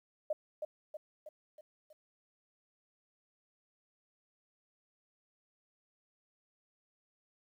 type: tone with echo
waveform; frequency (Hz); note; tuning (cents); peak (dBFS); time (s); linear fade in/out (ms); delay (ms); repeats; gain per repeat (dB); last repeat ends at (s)
sine; 610; D#5; -34; -30; 0.3-0.33; 5; 320; 5; -5; 1.93
effects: 12-bit